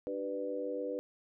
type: harmonic tone with a mistuned harmonic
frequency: 99 Hz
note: G2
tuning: 18 cents sharp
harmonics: 3 / 4 / 5 / 6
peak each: -41 / -43 / -36 / -44 dBFS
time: 0.07-0.99 s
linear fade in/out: 0 ms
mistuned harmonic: 4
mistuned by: -53 cents
effects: none